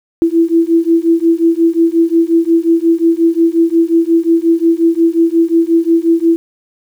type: beating tone pair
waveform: sine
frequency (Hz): 329.6 / 335.2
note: E4 / E4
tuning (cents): 0 / +29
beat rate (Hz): 5.6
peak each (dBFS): -11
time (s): 0.22-6.36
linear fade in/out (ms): 0
effects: 7-bit